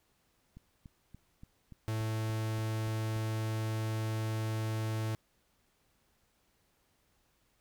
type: click train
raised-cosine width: 5 ms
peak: -37 dBFS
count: 10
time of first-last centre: 0.57-3.164 s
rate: 3.47 Hz
type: tone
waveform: 45% pulse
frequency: 110 Hz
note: A2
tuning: in tune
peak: -32 dBFS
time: 1.88-5.15 s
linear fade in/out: 0 ms
effects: pink hiss -73 dBFS RMS until 7.6 s